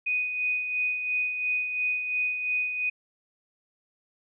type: tone with tremolo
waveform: sine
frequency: 2489 Hz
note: D#7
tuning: in tune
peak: -23 dBFS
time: 0.06-2.9 s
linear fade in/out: 10 ms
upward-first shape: sine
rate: 2.9 Hz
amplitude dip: 50%
effects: none